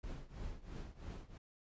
brown noise with tremolo, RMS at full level -43 dBFS, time 0.03-1.38 s, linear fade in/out 10 ms, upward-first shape triangle, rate 3 Hz, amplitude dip 90%, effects resampled to 16000 Hz

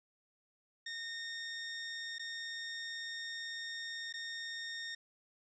20% pulse tone with dropouts, 1838 Hz, A#6, 25 cents flat, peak -35 dBFS, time 0.86-4.95 s, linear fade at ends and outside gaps 5 ms, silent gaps 2.184-2.194 / 4.127-4.138 s, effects resampled to 16000 Hz

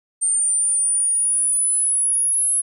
sine linear sweep, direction up, 8870 to 10720 Hz, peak -16 dBFS, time 0.21-2.62 s, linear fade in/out 20 ms, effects none

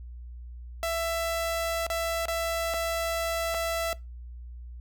sawtooth tone with dropouts, 665 Hz, E5, 15 cents sharp, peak -23 dBFS, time 0.83-3.93 s, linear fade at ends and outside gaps 0 ms, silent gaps 1.866-1.901 / 2.255-2.283 / 2.738-2.742 / 3.543-3.546 s, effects noise-tail reverb RT60 0.2 s tail -20 dB re dry + added 60 Hz sine -39 dBFS peak until 4.8 s

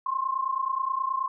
sine tone pair together, 1046.5 / 1075.9 Hz, C6 / C6, 0 / +48 cents, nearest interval unison, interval 48 cents, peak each -28 dBFS, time 0.06-1.28 s, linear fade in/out 5 ms, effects none

